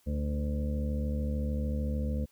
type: harmonic tone with a mistuned harmonic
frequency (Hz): 73.42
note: D2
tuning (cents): 0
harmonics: 1 / 2 / 3 / 4 / 6 / 7 / 8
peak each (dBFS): -30 / -39 / -35 / -46 / -52 / -41 / -51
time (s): 0.06-2.26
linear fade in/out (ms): 20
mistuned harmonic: 7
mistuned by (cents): -16
effects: white hiss -67 dBFS RMS until 2.31 s